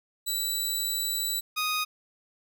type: tone pair in turn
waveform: 15% pulse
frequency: 3951 / 1244.5 Hz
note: B7 / D#6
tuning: 0 / 0 cents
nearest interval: octave + minor sixth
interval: 2000 cents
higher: first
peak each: -20 dBFS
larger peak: neither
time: 0.26-1.41 / 1.56-1.85 s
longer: first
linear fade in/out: 20 ms
effects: none